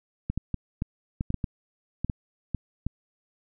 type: clicks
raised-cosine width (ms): 5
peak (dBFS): -15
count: 12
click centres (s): 0.3 / 0.376 / 0.543 / 0.821 / 1.209 / 1.304 / 1.343 / 1.442 / 2.046 / 2.098 / 2.547 / 2.866
effects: none